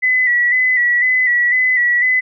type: tone with vibrato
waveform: sine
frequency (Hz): 1975.5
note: B6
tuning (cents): 0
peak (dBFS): -11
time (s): 0.02-2.21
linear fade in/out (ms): 20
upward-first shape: square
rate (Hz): 2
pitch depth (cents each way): 35
effects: none